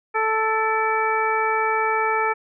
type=harmonic tone with a mistuned harmonic; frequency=440 Hz; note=A4; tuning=in tune; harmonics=1 / 2 / 3 / 4 / 5; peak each=-25 / -23 / -24 / -28 / -27 dBFS; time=0.14-2.34 s; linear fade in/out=20 ms; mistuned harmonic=5; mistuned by=+73 cents; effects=none